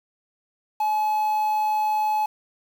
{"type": "tone with quantisation", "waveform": "triangle", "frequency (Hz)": 857, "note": "A5", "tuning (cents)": -46, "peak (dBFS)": -18, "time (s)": [0.8, 2.26], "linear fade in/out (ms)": 5, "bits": 7, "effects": []}